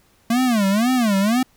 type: tone with vibrato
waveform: square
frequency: 223.3 Hz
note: A3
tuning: 26 cents sharp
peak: -16 dBFS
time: 0.3-1.43 s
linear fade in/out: 5 ms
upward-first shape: sine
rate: 2 Hz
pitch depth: 250 cents each way
effects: pink hiss -58 dBFS RMS until 1.56 s